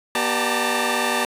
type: tone cluster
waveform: 15% pulse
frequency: 241.4 / 388.9 / 594 / 877 / 915 Hz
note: B3 / G4 / D5 / A5 / A#5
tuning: -39 / -14 / +20 / -6 / -32 cents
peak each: -20 dBFS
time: 0.15-1.25 s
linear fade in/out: 2 ms
effects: resampled to 32000 Hz